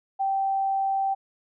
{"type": "tone", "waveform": "sine", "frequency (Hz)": 779, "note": "G5", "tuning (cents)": -11, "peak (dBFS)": -22, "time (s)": [0.19, 1.15], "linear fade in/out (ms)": 20, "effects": []}